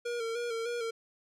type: tone with vibrato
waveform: square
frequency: 466.2 Hz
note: A#4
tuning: in tune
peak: -33 dBFS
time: 0.05-0.91 s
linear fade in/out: 10 ms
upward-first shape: square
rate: 3.3 Hz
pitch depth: 41 cents each way
effects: low-pass 8000 Hz 12 dB/octave